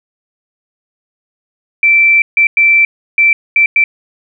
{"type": "tone bursts at uneven times", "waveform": "sine", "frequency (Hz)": 2337, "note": "D7", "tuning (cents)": -9, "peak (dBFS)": -5, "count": 6, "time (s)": [[1.83, 2.22], [2.37, 2.47], [2.57, 2.85], [3.18, 3.33], [3.56, 3.66], [3.76, 3.84]], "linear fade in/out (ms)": 2, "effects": []}